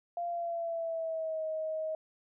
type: tone with pitch glide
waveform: sine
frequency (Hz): 692 to 630.9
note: F5 to D#5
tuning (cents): -16 to +24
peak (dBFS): -32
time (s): 0.17-1.95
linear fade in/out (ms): 2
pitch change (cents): -160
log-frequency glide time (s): 0.28-1.45
effects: none